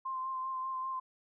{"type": "tone with vibrato", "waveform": "sine", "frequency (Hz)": 1046.5, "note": "C6", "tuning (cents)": 0, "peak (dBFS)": -34, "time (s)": [0.05, 1], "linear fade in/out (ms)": 10, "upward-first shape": "sine", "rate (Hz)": 5.1, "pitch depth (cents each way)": 20, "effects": []}